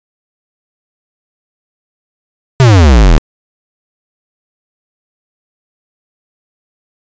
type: exponential sweep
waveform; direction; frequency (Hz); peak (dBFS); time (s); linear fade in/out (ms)
square; down; 138.59 to 35.81; -3; 2.6-3.18; 0
effects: resampled to 16000 Hz